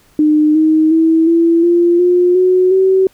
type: tone with pitch steps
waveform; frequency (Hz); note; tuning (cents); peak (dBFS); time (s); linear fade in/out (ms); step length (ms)
sine; 304 / 313.8 / 323.9 / 334.4 / 345.2 / 356.3 / 367.8 / 379.7; D#4 / D#4 / E4 / E4 / F4 / F4 / F#4 / F#4; -40 / +15 / -30 / +25 / -20 / +35 / -10 / +45; -7; 0.19-3.07; 2; 360
effects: pink hiss -51 dBFS RMS until 3.13 s